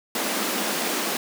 pink high-pass noise, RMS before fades -26 dBFS, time 0.15-1.17 s, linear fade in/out 2 ms, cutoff 200 Hz, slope 48 dB/octave, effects none

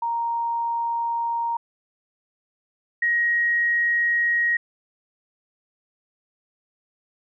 sine tone pair in turn, 932.3 / 1887.9 Hz, A#5 / A#6, 0 / +21 cents, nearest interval octave, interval 1221 cents, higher second, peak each -22 / -18 dBFS, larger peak second, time 0.02-1.57 / 3.02-4.57 s, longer neither, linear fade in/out 5 ms, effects none

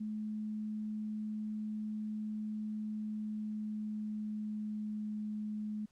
sine tone with pitch glide, 214 to 212.2 Hz, A3 to G#3, -48 to +38 cents, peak -36 dBFS, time 0-5.86 s, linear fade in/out 10 ms, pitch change -14 cents, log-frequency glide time 2.88-5.1 s, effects pink hiss -73 dBFS RMS until 5.91 s + low-pass 10000 Hz 12 dB/octave

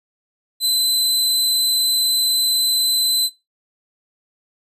sawtooth tone, 4038 Hz, B7, 38 cents sharp, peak -12 dBFS, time 0.6-3.3 s, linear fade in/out 50 ms, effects noise-tail reverb RT60 0.2 s tail -20 dB re dry + resampled to 32000 Hz

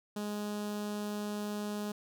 sawtooth tone with notch filter, 207.9 Hz, G#3, 2 cents sharp, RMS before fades -37 dBFS, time 0.16-1.92 s, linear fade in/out 5 ms, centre 2100 Hz, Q 1.7, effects none

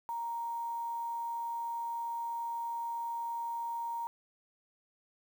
sine tone with quantisation, 932.3 Hz, A#5, in tune, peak -34 dBFS, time 0.09-4.07 s, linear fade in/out 0 ms, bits 9, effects none

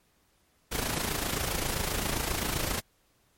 pink noise with amplitude modulation, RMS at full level -28 dBFS, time 0.71-2.81 s, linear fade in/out 20 ms, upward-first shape sine, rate 27.6 Hz, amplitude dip 60%, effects pink hiss -68 dBFS RMS until 3.37 s + MP3 64 kbps

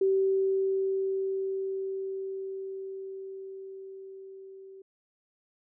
sine tone with level ramp, 385.5 Hz, G4, 29 cents flat, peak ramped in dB -21 to -45 dBFS, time 0.01-4.82 s, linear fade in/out 5 ms, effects none

